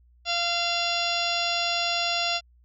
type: harmonic tone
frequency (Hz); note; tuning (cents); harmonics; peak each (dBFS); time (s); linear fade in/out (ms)
690; F5; -21; 1 / 2 / 3 / 4 / 5 / 6 / 7 / 8 / 10; -30 / -34 / -38 / -29 / -31 / -34 / -32 / -35 / -40; 0.25-2.41; 50
effects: added 60 Hz sine -55 dBFS peak until 2.64 s